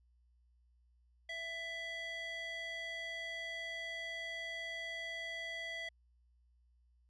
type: tone with band-pass filter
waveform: square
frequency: 663 Hz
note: E5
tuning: 10 cents sharp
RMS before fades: -43 dBFS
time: 1.29-5.89 s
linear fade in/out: 5 ms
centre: 2500 Hz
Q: 6.2
effects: added 60 Hz sine -67 dBFS peak until 7.09 s + resampled to 24000 Hz